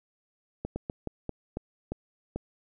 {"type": "slowing click train", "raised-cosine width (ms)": 2, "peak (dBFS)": -19, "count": 8, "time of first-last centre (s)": [0.65, 2.36], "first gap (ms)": 110, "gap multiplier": 1.26, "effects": []}